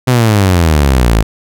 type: exponential sweep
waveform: sawtooth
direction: down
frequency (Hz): 130 to 52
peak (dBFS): -3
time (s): 0.07-1.23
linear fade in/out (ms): 10
effects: none